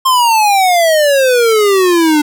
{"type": "exponential sweep", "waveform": "square", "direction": "down", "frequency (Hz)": [1063, 293.7], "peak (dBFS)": -8, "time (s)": [0.05, 2.22], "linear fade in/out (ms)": 10, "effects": []}